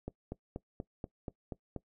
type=click train; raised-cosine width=2 ms; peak=-25 dBFS; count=8; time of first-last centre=0.08-1.763 s; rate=4.16 Hz; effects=noise-tail reverb RT60 0.1 s tail -20 dB re dry